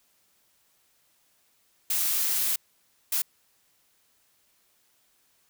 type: noise bursts at uneven times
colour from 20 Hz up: blue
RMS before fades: -26 dBFS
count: 2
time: 1.9-2.56 / 3.12-3.22 s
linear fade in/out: 5 ms
effects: white hiss -67 dBFS RMS until 5.49 s